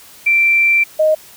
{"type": "tone pair in turn", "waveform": "sine", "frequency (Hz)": [2349, 622.2], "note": ["D7", "D#5"], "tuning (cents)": [0, 0], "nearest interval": "octave + major seventh", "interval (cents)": 2300, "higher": "first", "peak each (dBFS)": -9, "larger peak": "neither", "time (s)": [[0.26, 0.84], [0.99, 1.15]], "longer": "first", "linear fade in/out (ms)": 10, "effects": ["white hiss -41 dBFS RMS until 1.36 s"]}